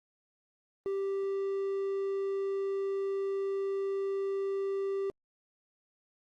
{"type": "tone", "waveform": "triangle", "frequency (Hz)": 392, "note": "G4", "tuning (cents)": 0, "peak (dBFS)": -28, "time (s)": [0.86, 5.1], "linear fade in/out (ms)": 0, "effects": ["Opus 24 kbps"]}